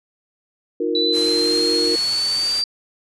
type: chord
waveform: sine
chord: Eb suspended second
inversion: none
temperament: equal with one note detuned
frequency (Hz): 311.1 / 355.7 / 466.2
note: Eb4 / F4 / Bb4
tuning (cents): 0 / +32 / 0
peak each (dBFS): -24 / -23 / -22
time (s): 0.8-1.96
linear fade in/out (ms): 5
type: exponential sweep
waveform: sine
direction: up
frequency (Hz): 3951 to 4693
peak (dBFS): -18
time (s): 0.95-2.64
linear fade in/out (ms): 2
type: noise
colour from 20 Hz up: white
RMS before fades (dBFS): -29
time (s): 1.12-2.64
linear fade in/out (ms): 50
effects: resampled to 24000 Hz